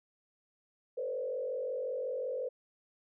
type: tone with frequency modulation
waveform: sine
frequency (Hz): 515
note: C5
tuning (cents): -28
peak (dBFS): -33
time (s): 0.97-2.49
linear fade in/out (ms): 10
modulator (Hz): 45.5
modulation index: 1.1
effects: none